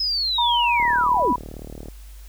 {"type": "linear sweep", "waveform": "sine", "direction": "down", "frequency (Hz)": [5180, 196], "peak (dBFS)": -20, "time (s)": [0, 1.33], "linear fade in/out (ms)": 5}
{"type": "tone with pitch glide", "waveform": "sine", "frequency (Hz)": [954, 984.8], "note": ["A#5", "B5"], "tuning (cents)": [40, -5], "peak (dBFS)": -18, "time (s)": [0.38, 1.36], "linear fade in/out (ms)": 5, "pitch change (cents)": 55, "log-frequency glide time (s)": [0.85, 1.06]}
{"type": "click train", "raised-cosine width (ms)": 2, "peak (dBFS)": -23, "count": 42, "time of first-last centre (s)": [0.8, 1.885], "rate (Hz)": 37.8}
{"effects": ["added 50 Hz sine -38 dBFS peak until 2.28 s", "white hiss -52 dBFS RMS until 2.28 s"]}